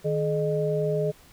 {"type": "tone cluster", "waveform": "sine", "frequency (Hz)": [155.5, 424.8, 611], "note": ["D#3", "G#4", "D#5"], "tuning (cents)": [-1, 39, -32], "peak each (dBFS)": [-27, -26, -28], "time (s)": [0.04, 1.12], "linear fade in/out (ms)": 20, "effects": ["pink hiss -54 dBFS RMS until 1.32 s"]}